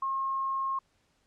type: tone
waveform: sine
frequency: 1076 Hz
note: C6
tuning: 48 cents sharp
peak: -28 dBFS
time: 0.02-0.79 s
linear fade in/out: 5 ms
effects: pink hiss -71 dBFS RMS until 1.26 s + low-pass 8000 Hz 12 dB/octave